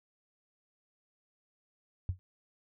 sine tone with exponential decay, 91.5 Hz, F#2, 19 cents flat, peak -25 dBFS, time 2.09-2.19 s, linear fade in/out 0 ms, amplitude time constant 21 ms, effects none

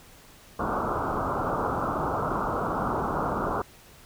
white low-pass noise, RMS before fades -28 dBFS, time 0.59-3.62 s, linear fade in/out 5 ms, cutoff 1400 Hz, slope 96 dB/octave, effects pink hiss -52 dBFS RMS until 4.05 s

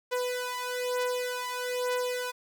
sawtooth beating tone pair, 496.4 / 497.5 Hz, B4 / B4, +9 / +13 cents, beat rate 1.1 Hz, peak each -28 / -29 dBFS, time 0.11-2.32 s, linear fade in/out 20 ms, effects none

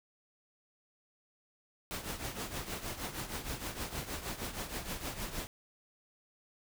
pink noise with tremolo, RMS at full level -37 dBFS, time 1.91-5.47 s, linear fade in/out 0 ms, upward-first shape triangle, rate 6.4 Hz, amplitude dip 75%, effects none

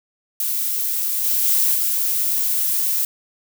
violet noise with level steps, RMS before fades -22 / -19 / -17 / -20 dBFS, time 0.4-3.05 s, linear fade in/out 2 ms, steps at 1.24 / 1.44 / 1.74 s, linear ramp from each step 5 ms, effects none

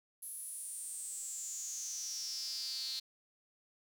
sawtooth tone with high-pass filter sweep, 261.6 Hz, C4, in tune, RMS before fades -42 dBFS, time 0.22-3 s, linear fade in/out 10 ms, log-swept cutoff 11000 to 4200 Hz, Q 9.6, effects none

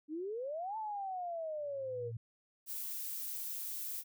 sine exponential two-way sweep, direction up then down, 292.6 to 890 to 464.2 Hz, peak -37 dBFS, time 0.08-2.12 s, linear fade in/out 50 ms, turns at 0.77 s
sine tone with exponential growth, 114.1 Hz, A#2, 37 cents flat, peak -37 dBFS, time 1.57-2.17 s, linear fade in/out 5 ms, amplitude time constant 130 ms
violet noise, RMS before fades -41 dBFS, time 2.66-4.04 s, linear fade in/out 50 ms
effects none

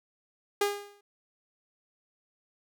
sawtooth tone with exponential decay, 407.2 Hz, G#4, 34 cents flat, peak -18 dBFS, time 0.61-1.01 s, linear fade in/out 5 ms, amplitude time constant 85 ms, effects none

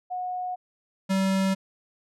sine / square tone pair in turn, 729 / 192.09 Hz, F#5 / G3, -26 / -35 cents, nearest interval octave + major seventh, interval 2309 cents, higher first, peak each -28 / -22 dBFS, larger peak second, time 0.1-0.56 / 1.09-1.55 s, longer neither, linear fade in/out 20 ms, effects low-pass 10000 Hz 12 dB/octave

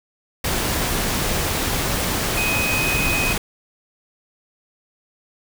sine tone in noise, 2511 Hz, D#7, 15 cents sharp, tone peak -21 dBFS, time 2.37-3.33 s, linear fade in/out 5 ms, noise pink, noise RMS -22 dBFS, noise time 0.44-3.38 s, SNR -2 dB, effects none

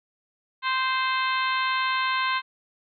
harmonic tone, 521 Hz, C5, 7 cents flat, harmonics 2 / 3 / 4 / 5 / 6 / 7 / 8, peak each -25 / -29 / -31 / -33 / -35 / -36 / -37 dBFS, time 0.62-2.42 s, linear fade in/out 50 ms, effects none

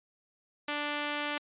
5% pulse tone, 293.7 Hz, D4, in tune, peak -20 dBFS, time 0.68-1.38 s, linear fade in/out 5 ms, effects resampled to 8000 Hz

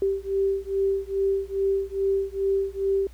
sine beating tone pair, 389.6 / 392 Hz, G4 / G4, -11 / 0 cents, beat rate 2.4 Hz, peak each -25 dBFS, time 0.02-3.07 s, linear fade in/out 2 ms, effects added 60 Hz sine -43 dBFS peak until 3.13 s + pink hiss -57 dBFS RMS until 3.13 s

